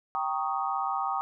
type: chord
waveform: sine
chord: Eb dominant seventh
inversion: first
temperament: equal with one note detuned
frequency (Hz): 784 / 929.6 / 1108.7 / 1244.5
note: G5 / Bb5 / Db6 / Eb6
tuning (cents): 0 / -5 / 0 / 0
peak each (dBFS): -31 / -34 / -34 / -32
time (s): 0.15-1.21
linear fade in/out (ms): 0
effects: none